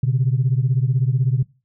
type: beating tone pair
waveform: sine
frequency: 123.47 / 139.47 Hz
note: B2 / C#3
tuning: 0 / +11 cents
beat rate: 16 Hz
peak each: -17 / -18 dBFS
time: 0.03-1.43 s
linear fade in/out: 5 ms
effects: noise-tail reverb RT60 0.3 s tail -21 dB re dry + tanh soft clip ceiling -9 dBFS